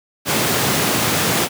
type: high-pass noise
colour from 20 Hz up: pink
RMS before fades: -18 dBFS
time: 0.25-1.49 s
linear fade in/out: 50 ms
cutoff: 110 Hz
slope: 24 dB/octave
effects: none